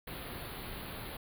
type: band-stop noise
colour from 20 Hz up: pink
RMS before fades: -43 dBFS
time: 0.07-1.17 s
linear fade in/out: 5 ms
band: 4500 to 10000 Hz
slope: 96 dB/octave
effects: none